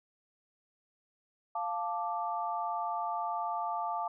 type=chord; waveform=sine; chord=D minor; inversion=first; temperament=equal; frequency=698.5 / 880 / 1174.7 Hz; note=F5 / A5 / D6; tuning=0 / 0 / 0 cents; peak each=-36 / -35 / -37 dBFS; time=1.55-4.08 s; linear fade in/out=5 ms; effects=none